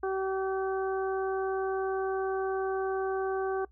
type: harmonic tone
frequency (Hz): 382.9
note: G4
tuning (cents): -41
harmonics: 1 / 2 / 3 / 4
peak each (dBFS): -29 / -35 / -39 / -41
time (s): 0.03-3.65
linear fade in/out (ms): 5
effects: noise-tail reverb RT60 0.1 s tail -21 dB re dry + added 60 Hz sine -56 dBFS peak until 3.71 s